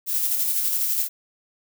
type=noise with tremolo; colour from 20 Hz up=violet; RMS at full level=-22 dBFS; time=0.06-1.09 s; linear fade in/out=50 ms; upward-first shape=square; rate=12 Hz; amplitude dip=30%; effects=none